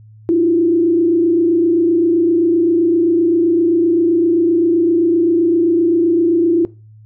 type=tone with frequency modulation; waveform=sine; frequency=337.8 Hz; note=E4; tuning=42 cents sharp; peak=-10 dBFS; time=0.29-6.65 s; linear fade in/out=0 ms; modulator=27.7 Hz; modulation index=0.69; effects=noise-tail reverb RT60 0.3 s tail -20 dB re dry + added 108 Hz sine -39 dBFS peak until 7.05 s